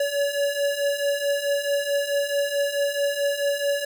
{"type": "beating tone pair", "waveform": "square", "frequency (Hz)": [565, 569.6], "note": ["C#5", "C#5"], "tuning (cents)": [33, 47], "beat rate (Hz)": 4.6, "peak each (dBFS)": [-28, -24], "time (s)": [0, 3.85], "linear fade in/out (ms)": 5, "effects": []}